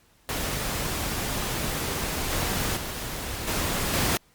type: noise with level steps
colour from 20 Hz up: pink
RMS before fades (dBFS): -29 / -27 / -33 / -27 / -24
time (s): 0.29-4.17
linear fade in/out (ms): 0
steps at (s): 2.3 / 2.76 / 3.47 / 3.93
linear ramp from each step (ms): 10
effects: pink hiss -61 dBFS RMS until 4.34 s + Opus 48 kbps